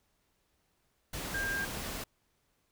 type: tone in noise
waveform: sine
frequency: 1600 Hz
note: G6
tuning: 35 cents sharp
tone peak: -32 dBFS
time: 1.34-1.65 s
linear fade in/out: 5 ms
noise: pink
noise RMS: -39 dBFS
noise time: 1.13-2.04 s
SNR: +4 dB
effects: pink hiss -75 dBFS RMS until 2.71 s